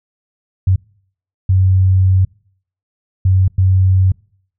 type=tone bursts at uneven times; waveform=sine; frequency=94 Hz; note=F#2; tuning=28 cents sharp; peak=-8 dBFS; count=4; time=0.67-0.76 / 1.49-2.25 / 3.25-3.48 / 3.58-4.12 s; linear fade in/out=5 ms; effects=noise-tail reverb RT60 0.6 s tail -26 dB re dry